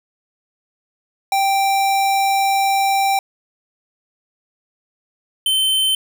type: tone pair in turn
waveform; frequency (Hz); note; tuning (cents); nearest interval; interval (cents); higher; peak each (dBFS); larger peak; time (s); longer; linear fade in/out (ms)
square; 784 / 3085; G5 / G7; 0 / -28; 2 octaves; 2372; second; -15; neither; 1.32-3.19 / 5.46-5.95; first; 2
effects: none

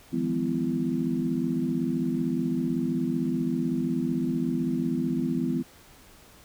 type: tone cluster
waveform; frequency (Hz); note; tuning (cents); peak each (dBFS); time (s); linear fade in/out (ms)
sine; 159.1 / 174.9 / 207.4 / 252.7 / 332.8; D#3 / F3 / G#3 / B3 / E4; +39 / +3 / -2 / +40 / +17; -34 / -32 / -33 / -27 / -32; 0.12-5.63; 20
effects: pink hiss -53 dBFS RMS until 6.44 s

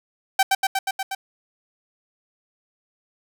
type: tone with echo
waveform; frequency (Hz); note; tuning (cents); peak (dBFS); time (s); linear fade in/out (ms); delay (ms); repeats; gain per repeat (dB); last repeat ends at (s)
sawtooth; 774; G5; -22; -10; 0.39-0.43; 5; 120; 6; -2; 1.15
effects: none

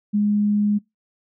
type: tone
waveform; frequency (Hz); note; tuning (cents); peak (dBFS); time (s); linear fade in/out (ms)
sine; 207.3; G#3; -3; -16; 0.13-0.79; 20
effects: noise-tail reverb RT60 0.2 s tail -25 dB re dry

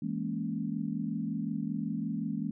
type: chord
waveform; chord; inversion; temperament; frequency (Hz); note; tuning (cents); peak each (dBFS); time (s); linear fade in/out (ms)
sine; A# half-diminished seventh; second; equal; 164.81 / 207.7 / 233.1 / 277.2; E3 / G#3 / A#3 / C#4; 0 / 0 / 0 / 0; -37 / -35 / -36 / -38; 0.02-2.51; 5
effects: none

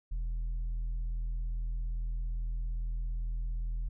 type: tone with tanh clipping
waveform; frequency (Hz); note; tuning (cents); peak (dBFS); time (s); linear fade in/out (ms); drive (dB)
triangle; 41.2; E1; 0; -32; 0.11-3.89; 10; 8
effects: none

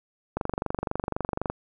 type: click train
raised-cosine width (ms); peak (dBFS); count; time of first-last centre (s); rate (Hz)
1; -13; 28; 0.37-1.5; 23.9
effects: none

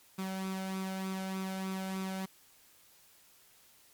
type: tone with flanger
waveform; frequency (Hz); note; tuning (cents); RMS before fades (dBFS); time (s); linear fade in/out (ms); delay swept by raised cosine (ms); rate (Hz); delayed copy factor
sawtooth; 190; F#3; +46; -37; 0.18-2.26; 10; 0.81 to 1.39; 3.3; +0.55
effects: white hiss -62 dBFS RMS until 3.93 s + MP3 96 kbps

